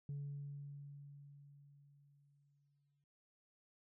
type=tone with exponential decay; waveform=sine; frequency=142.4 Hz; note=C#3; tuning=47 cents sharp; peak=-39 dBFS; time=0.09-3.04 s; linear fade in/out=2 ms; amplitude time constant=640 ms; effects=tanh soft clip ceiling -39 dBFS